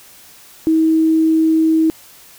sine tone, 320 Hz, D#4, 49 cents sharp, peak -10 dBFS, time 0.67-1.9 s, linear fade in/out 0 ms, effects white hiss -43 dBFS RMS until 2.38 s

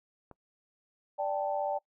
click, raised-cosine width 1 ms, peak -34 dBFS, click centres 0.313 s
sine chord, D suspended fourth, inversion none, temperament equal, 587.3 / 784 / 880 Hz, D5 / G5 / A5, 0 / 0 / 0 cents, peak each -32 / -33 / -36 dBFS, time 1.18-1.79 s, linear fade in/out 20 ms
effects noise-tail reverb RT60 0.1 s tail -23 dB re dry

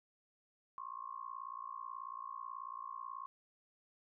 sine tone with amplitude modulation, 1081 Hz, C#6, 44 cents flat, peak -39 dBFS, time 0.78-3.26 s, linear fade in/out 0 ms, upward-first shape sine, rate 58.3 Hz, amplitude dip 100%, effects none

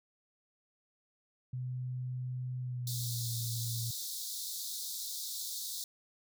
sine tone with pitch glide, 126.4 to 116.58 Hz, B2 to A#2, +41 to +1 cents, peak -35 dBFS, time 1.53-3.91 s, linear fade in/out 5 ms, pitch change -140 cents, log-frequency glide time 2.6-3.32 s
pink high-pass noise, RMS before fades -40 dBFS, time 2.87-5.84 s, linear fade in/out 2 ms, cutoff 3600 Hz, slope 96 dB/octave
effects none

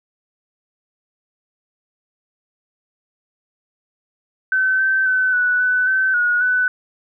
sine tone with pitch steps, 1528 / 1548 / 1517 / 1479 / 1498 / 1535 / 1449 / 1497 Hz, G6 / G6 / F#6 / F#6 / F#6 / G6 / F#6 / F#6, -45 / -22 / +43 / -1 / +21 / -37 / -37 / +20 cents, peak -14 dBFS, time 4.52-6.68 s, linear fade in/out 2 ms, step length 270 ms, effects none

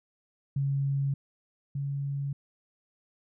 sine tone pair in turn, 138.59 / 140.04 Hz, C#3 / C#3, 0 / +18 cents, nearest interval unison, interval 18 cents, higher second, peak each -25 / -29 dBFS, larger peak first, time 0.56-1.14 / 1.75-2.33 s, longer neither, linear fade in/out 5 ms, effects none

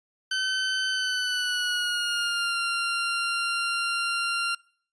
20% pulse tone with pitch glide, 1529 to 1386 Hz, G6 to F6, -44 to -14 cents, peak -20 dBFS, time 0.31-4.55 s, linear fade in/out 5 ms, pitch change -170 cents, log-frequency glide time 0.9-2.58 s, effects noise-tail reverb RT60 0.5 s tail -23 dB re dry + resampled to 22050 Hz

